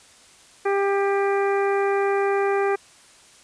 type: harmonic tone with a mistuned harmonic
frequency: 397.4 Hz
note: G4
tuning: 24 cents sharp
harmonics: 1 / 2 / 3 / 4 / 5 / 6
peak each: -20 / -26 / -30 / -32 / -34 / -36 dBFS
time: 0.65-2.76 s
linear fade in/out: 10 ms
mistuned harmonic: 5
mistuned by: -21 cents
effects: white hiss -51 dBFS RMS until 3.43 s + resampled to 22050 Hz